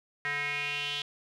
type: tone with band-pass filter sweep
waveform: square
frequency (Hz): 144.7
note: D3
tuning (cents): -25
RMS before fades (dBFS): -33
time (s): 0.25-1.02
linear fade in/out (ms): 0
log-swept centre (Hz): 1900 to 3300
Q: 5.3
effects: none